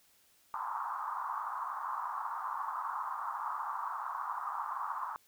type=band-pass noise; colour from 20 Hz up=white; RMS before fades=-38 dBFS; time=0.54-5.16 s; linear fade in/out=0 ms; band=900 to 1200 Hz; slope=48 dB/octave; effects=white hiss -67 dBFS RMS until 5.27 s